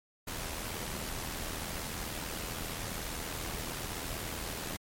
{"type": "noise with amplitude modulation", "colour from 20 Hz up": "pink", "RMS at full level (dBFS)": -36, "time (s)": [0.27, 4.77], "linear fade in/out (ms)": 10, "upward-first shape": "sine", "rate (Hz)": 80.9, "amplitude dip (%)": 50, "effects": ["MP3 64 kbps"]}